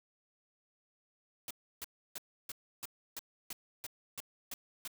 white noise bursts, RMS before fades -42 dBFS, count 11, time 1.48-4.877 s, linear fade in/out 2 ms, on 27 ms, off 310 ms, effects none

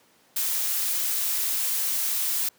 blue noise, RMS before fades -26 dBFS, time 0.36-2.49 s, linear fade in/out 5 ms, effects pink hiss -60 dBFS RMS until 2.58 s + high-pass 200 Hz 12 dB/octave

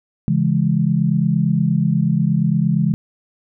sine chord, C# minor, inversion none, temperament equal with one note detuned, 138.59 / 167.11 / 207.7 Hz, C#3 / E3 / G#3, 0 / +24 / 0 cents, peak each -19 / -17 / -19 dBFS, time 0.28-2.94 s, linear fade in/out 0 ms, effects none

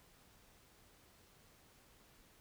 silence, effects pink hiss -66 dBFS RMS until 2.4 s

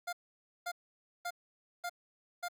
25% pulse tone bursts, 702 Hz, F5, 9 cents sharp, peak -32 dBFS, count 5, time 0.07-2.485 s, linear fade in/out 10 ms, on 59 ms, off 530 ms, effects none

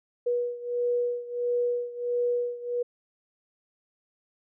sine beating tone pair, 484.1 / 485.6 Hz, B4 / B4, -35 / -29 cents, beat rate 1.5 Hz, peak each -27 / -30 dBFS, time 0.26-2.83 s, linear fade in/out 10 ms, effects none

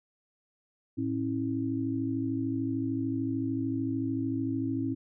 sine tone cluster, 111.1 / 269.5 / 322.9 Hz, A2 / C#4 / E4, +17 / -49 / -36 cents, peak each -35 / -30 / -34 dBFS, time 0.97-4.95 s, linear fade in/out 20 ms, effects none

